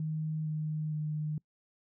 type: tone with pitch steps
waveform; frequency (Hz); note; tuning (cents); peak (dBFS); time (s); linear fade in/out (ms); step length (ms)
sine; 156.1 / 154.31 / 152.53; D#3 / D#3 / D#3; +6 / -14 / -34; -31; 0-1.38; 2; 460
effects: noise-tail reverb RT60 0.1 s tail -25 dB re dry